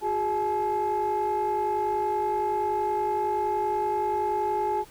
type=tone cluster; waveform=sine; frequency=363 / 413.6 / 856 Hz; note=F#4 / G#4 / A5; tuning=-33 / -7 / -48 cents; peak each=-30 / -28 / -24 dBFS; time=0.01-4.85 s; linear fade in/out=50 ms; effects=tanh soft clip ceiling -19 dBFS + pink hiss -52 dBFS RMS until 4.9 s